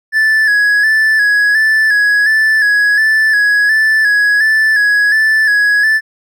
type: tone with vibrato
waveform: triangle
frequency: 1713 Hz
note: A6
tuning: 47 cents flat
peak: -6 dBFS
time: 0.12-6.01 s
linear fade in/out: 50 ms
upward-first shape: square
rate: 1.4 Hz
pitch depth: 43 cents each way
effects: none